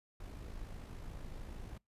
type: noise with amplitude modulation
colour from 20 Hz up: brown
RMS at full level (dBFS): -44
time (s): 0.2-1.78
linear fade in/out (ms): 5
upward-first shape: sine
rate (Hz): 53.7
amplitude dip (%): 45
effects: noise-tail reverb RT60 0.2 s tail -26 dB re dry + resampled to 32000 Hz